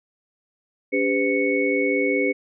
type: tone cluster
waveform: sine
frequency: 284.1 / 400.1 / 505 / 2215 Hz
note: C#4 / G4 / B4 / C#7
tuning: +43 / +35 / +39 / -2 cents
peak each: -24 dBFS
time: 0.92-2.33 s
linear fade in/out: 20 ms
effects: none